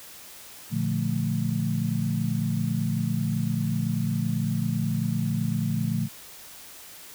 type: chord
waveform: sine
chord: Bb major seventh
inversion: none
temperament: equal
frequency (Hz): 116.54 / 146.83 / 174.61 / 220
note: Bb2 / D3 / F3 / A3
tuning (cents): 0 / 0 / 0 / 0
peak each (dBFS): -29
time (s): 0.7-6.09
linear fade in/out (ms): 50
effects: white hiss -45 dBFS RMS until 7.14 s